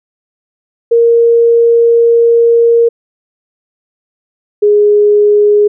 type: tone pair in turn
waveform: sine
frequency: 466.2 / 415.3 Hz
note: A#4 / G#4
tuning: 0 / 0 cents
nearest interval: major second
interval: 200 cents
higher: first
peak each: -4 dBFS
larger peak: neither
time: 0.91-2.89 / 4.62-5.68 s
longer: first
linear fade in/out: 10 ms
effects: none